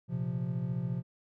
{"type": "chord", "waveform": "triangle", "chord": "Bb suspended second", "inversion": "none", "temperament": "equal", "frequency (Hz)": [116.54, 130.81, 174.61], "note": ["Bb2", "C3", "F3"], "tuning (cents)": [0, 0, 0], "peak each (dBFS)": [-36, -32, -33], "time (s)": [0.08, 1.03], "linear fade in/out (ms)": 50, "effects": []}